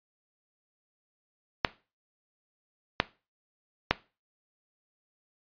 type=clicks; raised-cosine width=0.3 ms; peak=-4 dBFS; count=3; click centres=1.648 / 3.001 / 3.91 s; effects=noise-tail reverb RT60 0.3 s tail -18 dB re dry + resampled to 11025 Hz